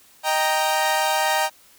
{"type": "chord", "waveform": "sawtooth", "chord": "Eb major", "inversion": "none", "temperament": "equal", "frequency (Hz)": [622.3, 784, 932.3], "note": ["Eb5", "G5", "Bb5"], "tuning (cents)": [0, 0, 0], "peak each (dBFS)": [-21, -19, -19], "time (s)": [0.23, 1.5], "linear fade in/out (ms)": 50, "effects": ["white hiss -53 dBFS RMS until 1.78 s"]}